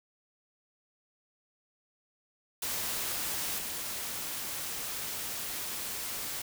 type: noise with level steps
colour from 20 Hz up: white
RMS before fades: -34 / -37 dBFS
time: 2.62-6.42 s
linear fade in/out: 5 ms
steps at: 3.58 s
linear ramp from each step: 10 ms
effects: none